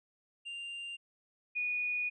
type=tone pair in turn; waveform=triangle / sine; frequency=2789 / 2462 Hz; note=F7 / D#7; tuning=-3 / -19 cents; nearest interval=major second; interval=216 cents; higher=first; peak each=-38 / -31 dBFS; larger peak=second; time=0.45-0.97 / 1.55-2.1 s; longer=second; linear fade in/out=20 ms; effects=resampled to 24000 Hz